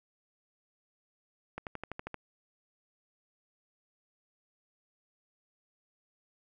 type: accelerating click train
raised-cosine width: 0.5 ms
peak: -23 dBFS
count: 8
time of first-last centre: 1.58-2.143 s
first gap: 88 ms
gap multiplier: 0.97
effects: none